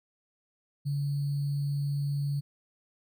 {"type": "tone with sample-and-hold", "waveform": "sine", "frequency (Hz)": 142.5, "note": "C#3", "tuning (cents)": 48, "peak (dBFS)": -27, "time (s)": [0.85, 2.41], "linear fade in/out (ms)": 20, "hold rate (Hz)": 4410, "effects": []}